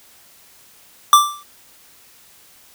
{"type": "tone with exponential decay", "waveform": "square", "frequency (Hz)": 1174.7, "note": "D6", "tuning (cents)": 0, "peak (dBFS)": -4, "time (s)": [1.13, 1.43], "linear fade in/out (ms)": 1, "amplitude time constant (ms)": 65, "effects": ["white hiss -49 dBFS RMS until 2.74 s"]}